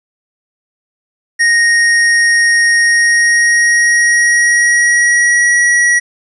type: tone with pitch glide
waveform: square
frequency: 1864.7 to 1920.4 Hz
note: A#6 to B6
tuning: 0 to -49 cents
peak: -8 dBFS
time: 1.39-6 s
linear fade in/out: 20 ms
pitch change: +51 cents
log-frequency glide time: 2.79-5.6 s
effects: resampled to 24000 Hz + 8-bit